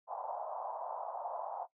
pink band-pass noise, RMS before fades -41 dBFS, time 0.07-1.67 s, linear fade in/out 50 ms, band 630 to 980 Hz, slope 48 dB/octave, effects noise-tail reverb RT60 0.1 s tail -17 dB re dry

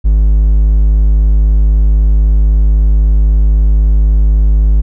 triangle tone, 51.91 Hz, G#1, in tune, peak -3 dBFS, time 0.04-4.82 s, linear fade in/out 20 ms, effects none

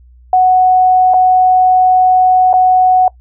sine tone with dropouts, 740 Hz, F#5, in tune, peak -5 dBFS, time 0.33-3.08 s, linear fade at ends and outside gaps 2 ms, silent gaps 1.137-1.141 / 2.53-2.538 s, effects noise-tail reverb RT60 0.1 s tail -22 dB re dry + added 61 Hz sine -39 dBFS peak until 3.2 s

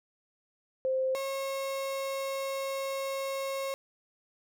sine / 35% pulse tone pair in turn, 523 / 542.8 Hz, C5 / C#5, -1 / -36 cents, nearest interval minor second, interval 65 cents, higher second, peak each -26 / -30 dBFS, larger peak first, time 0.85-1.15 / 1.15-3.74 s, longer second, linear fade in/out 0 ms, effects none

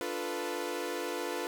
sawtooth chord, B half-diminished seventh, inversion first, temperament equal, 293.7 / 349.2 / 440 / 493.9 Hz, D4 / F4 / A4 / B4, 0 / 0 / 0 / 0 cents, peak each -38 / -34 / -36 / -34 dBFS, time 0.01-1.47 s, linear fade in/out 0 ms, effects none

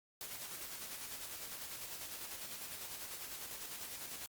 white noise with tremolo, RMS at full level -45 dBFS, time 0.21-4.26 s, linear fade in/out 0 ms, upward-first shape square, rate 10 Hz, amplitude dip 35%, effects Opus 48 kbps

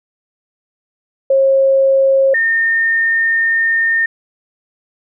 sine tone pair in turn, 540 / 1822.6 Hz, C#5 / A#6, -45 / -39 cents, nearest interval octave + major sixth, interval 2106 cents, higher second, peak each -8 / -11 dBFS, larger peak first, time 1.3-2.34 / 2.34-4.06 s, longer second, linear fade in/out 5 ms, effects none

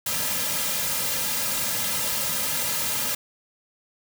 white noise with comb filter, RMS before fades -26 dBFS, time 0.06-3.15 s, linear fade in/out 5 ms, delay 2.7 ms, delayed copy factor -0.95, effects none

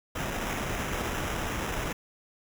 pink noise with sample-and-hold, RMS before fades -32 dBFS, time 0.15-1.93 s, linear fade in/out 10 ms, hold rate 4410 Hz, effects none

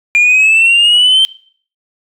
sine exponential sweep, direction up, 2396 to 3136 Hz, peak -3 dBFS, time 0.15-1.25 s, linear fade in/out 0 ms, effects noise-tail reverb RT60 0.5 s tail -23 dB re dry + tanh soft clip ceiling -4 dBFS

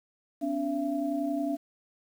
sine tone cluster, 256.1 / 287.1 / 673 Hz, C4 / D4 / E5, -37 / -39 / +36 cents, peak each -35 / -29 / -33 dBFS, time 0.41-1.57 s, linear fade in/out 20 ms, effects 9-bit

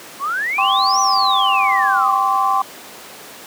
sine exponential two-way sweep, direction up then down, 1046.5 to 6010 to 1046.5 Hz, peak -18 dBFS, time 0.19-2.18 s, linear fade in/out 50 ms, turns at 1 s
sine chord, G suspended fourth, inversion none, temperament equal with one note detuned, 784 / 1046.5 / 1147.2 Hz, G5 / C6 / D6, 0 / 0 / -41 cents, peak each -18 dBFS, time 0.58-2.62 s, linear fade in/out 5 ms
effects pink hiss -36 dBFS RMS until 3.46 s + high-pass 300 Hz 12 dB/octave

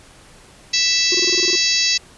harmonic tone, 659 Hz, E5, 1 cent flat, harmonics 3 / 4 / 5 / 6 / 7 / 8 / 9 / 10, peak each -27 / -23 / -30 / -22 / -20 / -21 / -27 / -24 dBFS, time 0.73-1.98 s, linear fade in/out 10 ms
triangle tone bursts, 359 Hz, F4, 48 cents sharp, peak -19 dBFS, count 9, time 1.12-1.555 s, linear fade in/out 2 ms, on 27 ms, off 24 ms
effects pink hiss -46 dBFS RMS until 2.17 s + resampled to 24000 Hz

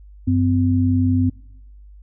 sine tone pair together, 95.8 / 255.8 Hz, G2 / C4, -39 / -39 cents, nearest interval octave + perfect fourth, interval 1700 cents, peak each -17 dBFS, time 0.27-1.3 s, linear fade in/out 10 ms, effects noise-tail reverb RT60 0.9 s tail -24 dB re dry + added 50 Hz sine -40 dBFS peak until 2.02 s

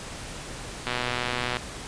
click train, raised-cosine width 0.3 ms, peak -11 dBFS, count 87, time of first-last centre 0.87-1.569 s, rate 123 Hz, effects pink hiss -38 dBFS RMS until 1.87 s + resampled to 22050 Hz

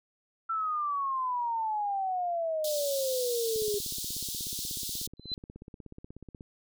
sine exponential sweep, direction down, 1345 to 405.1 Hz, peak -28 dBFS, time 0.49-3.79 s, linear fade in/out 10 ms
pink high-pass noise, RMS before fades -36 dBFS, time 2.64-5.07 s, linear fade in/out 5 ms, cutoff 3500 Hz, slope 48 dB/octave
click train, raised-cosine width 3 ms, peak -32 dBFS, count 48, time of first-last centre 3.56-6.408 s, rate 16.5 Hz
sine tone with exponential growth, 4046 Hz, B7, 41 cents sharp, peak -27 dBFS, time 5.17-5.34 s, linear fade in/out 0 ms, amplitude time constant 35 ms
effects none

